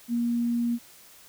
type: tone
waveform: sine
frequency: 236.7 Hz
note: A#3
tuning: 27 cents sharp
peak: -23 dBFS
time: 0.08-0.79 s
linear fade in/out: 50 ms
effects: white hiss -52 dBFS RMS until 1.28 s